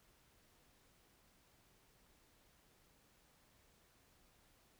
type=silence; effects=pink hiss -71 dBFS RMS until 4.79 s